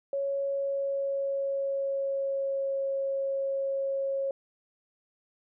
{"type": "tone with pitch glide", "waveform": "sine", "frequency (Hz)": [554.4, 545.8], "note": ["C#5", "C#5"], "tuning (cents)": [0, -27], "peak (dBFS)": -27, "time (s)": [0.13, 4.31], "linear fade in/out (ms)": 2, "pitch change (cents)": -27, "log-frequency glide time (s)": [0.46, 2.82], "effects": []}